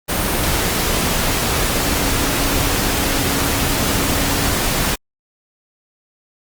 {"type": "tone in noise", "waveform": "sine", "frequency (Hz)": 279.4, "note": "C#4", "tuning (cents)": 14, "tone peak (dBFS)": -26, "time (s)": [1.83, 4.53], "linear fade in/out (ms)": 20, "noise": "pink", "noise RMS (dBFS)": -18, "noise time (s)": [0.08, 4.96], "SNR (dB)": -11, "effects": ["Opus 32 kbps"]}